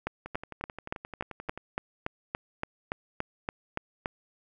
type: two click trains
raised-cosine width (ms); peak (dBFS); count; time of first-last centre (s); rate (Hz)
0.5; -15 / -24; 15 / 16; 0.07-4.059 / 0.26-1.576; 3.51 / 11.4
effects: none